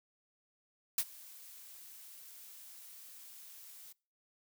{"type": "noise with ADSR envelope", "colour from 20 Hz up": "blue", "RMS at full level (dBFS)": -29, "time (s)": [0.98, 3.93], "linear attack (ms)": 4, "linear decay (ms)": 51, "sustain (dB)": -24, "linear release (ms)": 12, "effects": ["noise-tail reverb RT60 0.4 s tail -25 dB re dry"]}